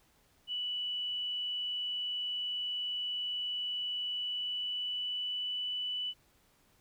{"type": "tone with pitch glide", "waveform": "sine", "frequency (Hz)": [2960, 2979], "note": ["F#7", "F#7"], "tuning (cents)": [0, 11], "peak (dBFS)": -33, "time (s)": [0.47, 6.14], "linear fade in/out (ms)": 50, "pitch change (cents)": 11, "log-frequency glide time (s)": [4.06, 5.77], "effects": ["pink hiss -68 dBFS RMS until 6.8 s"]}